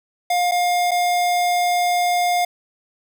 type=tone with dropouts; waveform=square; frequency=709 Hz; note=F5; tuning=26 cents sharp; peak=-17 dBFS; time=0.3-2.45 s; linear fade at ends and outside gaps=5 ms; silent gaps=0.513-0.518 / 0.91-0.915 s; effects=none